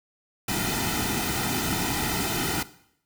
pink noise with comb filter, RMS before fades -27 dBFS, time 0.48-2.63 s, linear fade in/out 5 ms, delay 1.8 ms, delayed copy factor -0.8, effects noise-tail reverb RT60 0.7 s tail -17 dB re dry

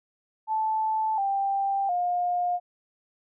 sine tone with pitch steps, 875 / 788.6 / 710.7 Hz, A5 / G5 / F5, -10 / +10 / +30 cents, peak -23 dBFS, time 0.47-2.6 s, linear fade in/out 50 ms, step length 710 ms, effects none

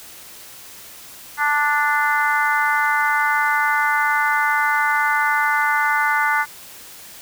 harmonic tone, 293.7 Hz, D4, in tune, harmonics 3 / 4 / 5 / 6 / 7, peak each -21 / -23 / -20 / -25 / -24 dBFS, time 1.37-6.46 s, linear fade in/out 50 ms, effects white hiss -40 dBFS RMS until 7.21 s

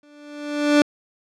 30% pulse tone with exponential growth, 293.7 Hz, D4, in tune, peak -8 dBFS, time 0.03-0.82 s, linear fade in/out 2 ms, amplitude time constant 170 ms, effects low-pass 6000 Hz 12 dB/octave

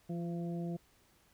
harmonic tone with a mistuned harmonic, 170.6 Hz, F3, 40 cents flat, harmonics 1 / 2 / 3 / 4, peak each -36 / -43 / -50 / -49 dBFS, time 0.09-0.77 s, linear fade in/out 10 ms, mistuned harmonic 2, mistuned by +18 cents, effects pink hiss -68 dBFS RMS until 1.33 s

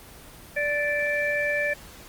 harmonic tone, 585 Hz, D5, 7 cents flat, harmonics 1 / 3 / 4, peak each -27 / -26 / -29 dBFS, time 0.56-1.74 s, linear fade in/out 10 ms, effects pink hiss -46 dBFS RMS until 2.08 s + Opus 24 kbps

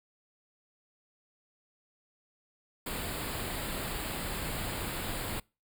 pink band-stop noise, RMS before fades -36 dBFS, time 2.86-5.4 s, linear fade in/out 5 ms, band 4900 to 7200 Hz, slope 96 dB/octave, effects noise-tail reverb RT60 0.3 s tail -26 dB re dry

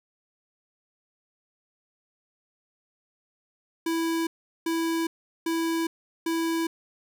square tone bursts, 329.6 Hz, E4, in tune, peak -25 dBFS, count 4, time 3.86-6.67 s, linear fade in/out 5 ms, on 410 ms, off 390 ms, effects none

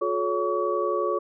sine tone cluster, 359.2 / 430.6 / 560 / 1134 Hz, F4 / A4 / C#5 / C#6, +49 / -37 / +18 / +39 cents, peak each -28 dBFS, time 0.01-1.19 s, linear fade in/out 10 ms, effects none

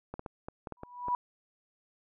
clicks, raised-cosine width 1 ms, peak -25 dBFS, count 8, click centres 0.14 / 0.194 / 0.262 / 0.485 / 0.672 / 0.723 / 0.834 / 1.084 s
sine tone with exponential growth, 980 Hz, B5, 14 cents flat, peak -24 dBFS, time 0.77-1.15 s, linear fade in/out 1 ms, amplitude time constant 81 ms
effects none

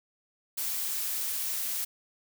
blue noise, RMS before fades -32 dBFS, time 0.57-1.85 s, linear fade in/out 10 ms, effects none

